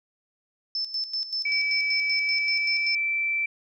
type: tone with tremolo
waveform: sine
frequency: 5274 Hz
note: E8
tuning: in tune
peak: -25 dBFS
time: 0.75-2.95 s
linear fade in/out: 2 ms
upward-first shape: square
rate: 5.2 Hz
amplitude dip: 70%
type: tone with pitch glide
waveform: sine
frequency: 2300 to 2333 Hz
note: D7 to D7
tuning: -37 to -12 cents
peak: -23 dBFS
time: 1.45-3.46 s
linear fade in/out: 5 ms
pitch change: +25 cents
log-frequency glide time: 2.22-3.09 s
effects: none